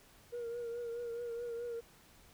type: tone with vibrato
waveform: sine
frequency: 472.2 Hz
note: A#4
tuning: 22 cents sharp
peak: -36 dBFS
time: 0.32-1.81 s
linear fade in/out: 20 ms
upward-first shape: triangle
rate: 4.7 Hz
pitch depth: 45 cents each way
effects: tanh soft clip ceiling -36 dBFS + pink hiss -62 dBFS RMS until 2.33 s